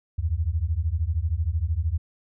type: beating tone pair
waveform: sine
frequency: 75 / 88 Hz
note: D2 / F2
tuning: +37 / +14 cents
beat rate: 13 Hz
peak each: -25 dBFS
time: 0.18-1.98 s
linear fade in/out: 10 ms
effects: none